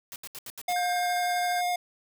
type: noise bursts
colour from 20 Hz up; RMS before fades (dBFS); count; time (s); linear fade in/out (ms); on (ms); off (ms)
white; -40; 6; 0.12-0.729; 0; 39; 75
type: tone with vibrato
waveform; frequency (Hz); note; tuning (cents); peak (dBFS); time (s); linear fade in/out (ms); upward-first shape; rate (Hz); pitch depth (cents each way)
square; 713; F5; +36; -26; 0.68-1.76; 5; triangle; 12; 9
type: tone with tremolo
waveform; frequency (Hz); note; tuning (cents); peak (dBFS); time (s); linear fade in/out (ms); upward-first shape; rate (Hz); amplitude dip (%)
square; 1584; G6; +18; -34; 0.76-1.61; 2; square; 15; 40
effects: none